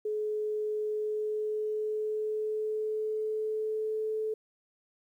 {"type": "tone with pitch glide", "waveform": "sine", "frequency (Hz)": [425.8, 435], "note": ["G#4", "A4"], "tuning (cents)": [43, -20], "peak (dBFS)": -29, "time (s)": [0.05, 4.34], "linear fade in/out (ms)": 5, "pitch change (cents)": 37, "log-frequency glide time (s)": [0.85, 4.13], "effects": ["11-bit"]}